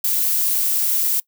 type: noise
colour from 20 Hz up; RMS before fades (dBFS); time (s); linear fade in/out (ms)
violet; -19; 0.04-1.2; 5
effects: noise-tail reverb RT60 0.1 s tail -22 dB re dry